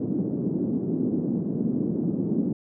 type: band-pass noise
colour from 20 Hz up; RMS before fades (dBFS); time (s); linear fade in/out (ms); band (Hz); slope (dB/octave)
white; -26; 0-2.53; 5; 160 to 300; 24
effects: none